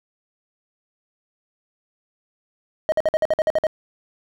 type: tone bursts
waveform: triangle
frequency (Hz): 627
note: D#5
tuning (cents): +13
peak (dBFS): -13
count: 10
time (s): 2.89-3.668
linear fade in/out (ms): 0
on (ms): 31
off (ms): 52
effects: none